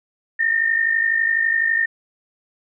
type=tone pair together; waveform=sine; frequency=1812.7 / 1864.7 Hz; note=A#6 / A#6; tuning=-49 / 0 cents; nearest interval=unison; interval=49 cents; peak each=-17 / -22 dBFS; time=0.39-1.86 s; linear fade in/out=10 ms; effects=none